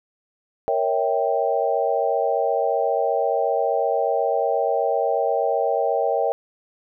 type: chord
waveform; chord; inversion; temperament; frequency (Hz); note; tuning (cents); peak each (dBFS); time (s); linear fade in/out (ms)
sine; A# diminished seventh; none; equal with one note detuned; 466.2 / 554.4 / 649.1 / 784; A#4 / C#5 / E5 / G5; 0 / 0 / -27 / 0; -24; 0.68-6.32; 0
effects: none